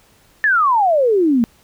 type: exponential sweep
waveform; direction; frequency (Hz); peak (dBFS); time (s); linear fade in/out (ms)
sine; down; 1800 to 221.7; -11; 0.44-1.44; 0
effects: pink hiss -53 dBFS RMS until 1.63 s